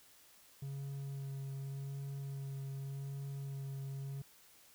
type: tone with vibrato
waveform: triangle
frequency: 137.5 Hz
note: C#3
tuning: 14 cents flat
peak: -38 dBFS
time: 0.62-4.22 s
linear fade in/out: 5 ms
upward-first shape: sine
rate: 0.86 Hz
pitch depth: 15 cents each way
effects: white hiss -63 dBFS RMS until 4.74 s